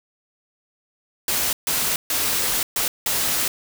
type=noise bursts at uneven times; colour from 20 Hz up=white; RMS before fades=-22 dBFS; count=5; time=1.28-1.53 / 1.67-1.96 / 2.1-2.63 / 2.76-2.88 / 3.06-3.48 s; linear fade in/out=2 ms; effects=none